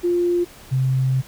sine tone pair in turn, 350 / 131.1 Hz, F4 / C3, +4 / +4 cents, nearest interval octave + perfect fourth, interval 1700 cents, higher first, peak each -16 dBFS, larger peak neither, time 0.03-0.45 / 0.71-1.22 s, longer second, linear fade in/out 20 ms, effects pink hiss -44 dBFS RMS until 1.27 s

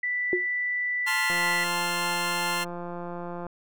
sine tone, 1975.5 Hz, B6, in tune, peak -25 dBFS, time 0.03-1.64 s, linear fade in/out 5 ms
sine tone with exponential decay, 363 Hz, F#4, 33 cents flat, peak -18 dBFS, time 0.33-0.47 s, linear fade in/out 1 ms, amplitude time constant 29 ms
20% pulse chord, F major, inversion first, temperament just, 873.1 / 1047.7 / 1396.9 Hz, A5 / C6 / F6, -14 / +2 / 0 cents, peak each -26 dBFS, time 1.06-2.65 s, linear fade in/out 20 ms
click train, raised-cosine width 1 ms, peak -23 dBFS, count 378, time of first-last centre 1.3-3.467 s, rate 174 Hz
effects none

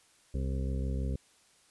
harmonic tone, 66.3 Hz, C2, 23 cents sharp, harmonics 1 / 2 / 3 / 4 / 6 / 7 / 8, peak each -31 / -37 / -41 / -43 / -47 / -48 / -49 dBFS, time 0.34-1.16 s, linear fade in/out 5 ms, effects white hiss -64 dBFS RMS until 1.7 s + resampled to 24000 Hz

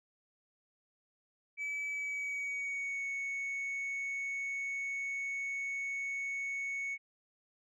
sine tone with pitch glide, 2295 to 2217 Hz, D7 to C#7, -40 to 0 cents, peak -32 dBFS, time 1.57-6.98 s, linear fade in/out 50 ms, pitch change -60 cents, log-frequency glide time 1.88-3.06 s, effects tanh soft clip ceiling -34 dBFS

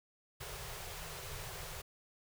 pink band-stop noise, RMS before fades -45 dBFS, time 0.4-1.82 s, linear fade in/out 10 ms, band 170 to 360 Hz, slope 96 dB/octave, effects none

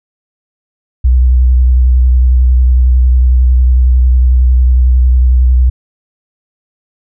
sine tone with vibrato, 62.6 Hz, B1, 24 cents sharp, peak -4 dBFS, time 1.04-5.7 s, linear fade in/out 10 ms, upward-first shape sine, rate 11 Hz, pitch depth 33 cents each way, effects none

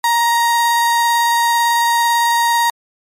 35% pulse tone with vibrato, 938 Hz, A#5, 11 cents sharp, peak -10 dBFS, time 0.04-2.7 s, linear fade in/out 2 ms, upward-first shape square, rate 18 Hz, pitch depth 8 cents each way, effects MP3 64 kbps

